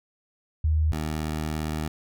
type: tone pair in turn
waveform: sine / 15% pulse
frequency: 77.9 / 77.51 Hz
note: D#2 / D#2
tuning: +3 / -6 cents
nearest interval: unison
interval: 9 cents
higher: first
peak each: -19 / -21 dBFS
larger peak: first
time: 0.64-0.92 / 0.92-1.88 s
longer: second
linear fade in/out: 5 ms
effects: none